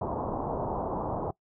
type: low-pass noise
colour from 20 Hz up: white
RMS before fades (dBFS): -32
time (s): 0.01-1.31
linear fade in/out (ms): 5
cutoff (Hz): 1000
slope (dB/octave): 48
effects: noise-tail reverb RT60 0.1 s tail -21 dB re dry